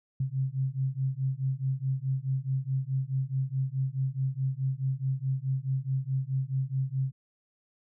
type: beating tone pair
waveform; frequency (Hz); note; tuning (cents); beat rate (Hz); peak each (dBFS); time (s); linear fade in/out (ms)
sine; 130.81 / 135.51; C3 / C#3; 0 / -39; 4.7; -30; 0.2-7.12; 5
effects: none